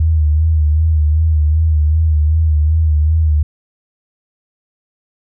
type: tone with vibrato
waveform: sine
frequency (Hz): 77.78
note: D#2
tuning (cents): 0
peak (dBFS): -9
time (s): 0-3.43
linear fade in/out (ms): 5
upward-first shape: sine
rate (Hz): 2.6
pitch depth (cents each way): 62
effects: none